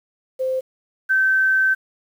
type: tone pair in turn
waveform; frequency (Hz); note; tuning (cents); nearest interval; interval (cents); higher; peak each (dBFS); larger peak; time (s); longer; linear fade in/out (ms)
sine; 520 / 1544.4; C5 / G6; -11 / -26; octave + perfect fifth; 1885; second; -19 / -14; second; 0.39-0.61 / 1.09-1.75; second; 20
effects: 8-bit